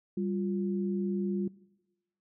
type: tone pair together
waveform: sine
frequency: 196 / 351.8 Hz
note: G3 / F4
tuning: 0 / +13 cents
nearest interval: minor seventh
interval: 1013 cents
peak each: -30 / -34 dBFS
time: 0.17-1.48 s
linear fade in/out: 5 ms
effects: noise-tail reverb RT60 1.0 s tail -21 dB re dry